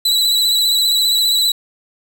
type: tone with vibrato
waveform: 40% pulse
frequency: 3955 Hz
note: B7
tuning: 2 cents sharp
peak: -11 dBFS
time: 0.05-1.52 s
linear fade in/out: 5 ms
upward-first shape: triangle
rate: 15 Hz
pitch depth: 45 cents each way
effects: none